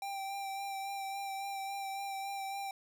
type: tone with vibrato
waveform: square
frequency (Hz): 786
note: G5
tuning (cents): +4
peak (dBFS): -38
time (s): 0.02-2.71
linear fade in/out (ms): 2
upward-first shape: sine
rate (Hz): 3.6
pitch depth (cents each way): 20
effects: none